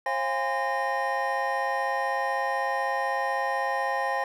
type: tone cluster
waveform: triangle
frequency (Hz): 536 / 698 / 814 / 1026 / 1846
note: C5 / F5 / G#5 / C6 / A#6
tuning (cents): +42 / -1 / -35 / -34 / -17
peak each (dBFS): -30 / -32 / -27 / -31 / -30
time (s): 0.06-4.24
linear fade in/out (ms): 2
effects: none